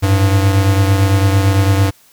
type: beating tone pair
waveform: square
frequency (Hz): 96.9 / 105.8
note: G2 / G#2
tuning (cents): -20 / +33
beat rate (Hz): 8.9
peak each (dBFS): -11 / -18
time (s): 0.02-1.91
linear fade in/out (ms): 20
effects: white hiss -49 dBFS RMS until 2.12 s